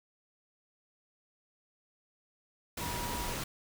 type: tone in noise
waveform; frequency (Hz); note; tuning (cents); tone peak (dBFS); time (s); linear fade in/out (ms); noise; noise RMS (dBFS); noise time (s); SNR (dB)
sine; 962; B5; -46; -40; 2.81-3.33; 5; pink; -37; 2.77-3.44; -6
effects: none